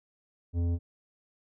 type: tone with tanh clipping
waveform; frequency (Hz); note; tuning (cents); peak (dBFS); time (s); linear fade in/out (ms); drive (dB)
sine; 85.7; F2; -32; -27; 0.53-0.79; 50; 11
effects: none